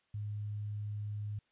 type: tone with quantisation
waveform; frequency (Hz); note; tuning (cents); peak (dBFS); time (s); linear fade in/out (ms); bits
sine; 104.3; G#2; +8; -36; 0.14-1.39; 5; 11
effects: white hiss -75 dBFS RMS until 1.51 s + resampled to 8000 Hz